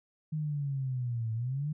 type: linear two-way sweep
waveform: sine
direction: down then up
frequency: 156.6 to 110 to 155.4 Hz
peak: -30 dBFS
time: 0.32-1.73 s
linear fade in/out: 10 ms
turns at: 1.33 s
effects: none